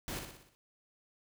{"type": "noise with echo", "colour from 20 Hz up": "pink", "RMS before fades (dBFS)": -40, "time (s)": [0.08, 0.19], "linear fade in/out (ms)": 0, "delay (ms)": 60, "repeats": 6, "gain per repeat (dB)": -5, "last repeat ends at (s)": 0.55, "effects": []}